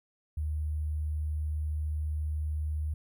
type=tone with sample-and-hold; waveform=sine; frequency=76.2 Hz; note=D#2; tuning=36 cents flat; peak=-29 dBFS; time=0.37-2.94 s; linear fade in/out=5 ms; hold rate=11025 Hz; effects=none